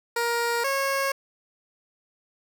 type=tone pair in turn; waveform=15% pulse; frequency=470.5 / 546.5 Hz; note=A#4 / C#5; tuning=+16 / -25 cents; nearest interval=minor third; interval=259 cents; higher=second; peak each=-17 dBFS; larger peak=neither; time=0.16-0.64 / 0.64-1.12 s; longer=neither; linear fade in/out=5 ms; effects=none